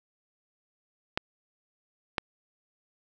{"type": "clicks", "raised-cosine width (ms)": 0.3, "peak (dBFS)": -10, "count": 2, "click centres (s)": [1.175, 2.182], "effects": []}